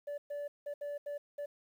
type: tone bursts at uneven times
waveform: sine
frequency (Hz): 579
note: D5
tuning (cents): -25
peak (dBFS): -34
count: 6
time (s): 0.07-0.18 / 0.3-0.48 / 0.66-0.74 / 0.81-0.98 / 1.06-1.18 / 1.38-1.46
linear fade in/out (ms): 10
effects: tanh soft clip ceiling -36 dBFS + 11-bit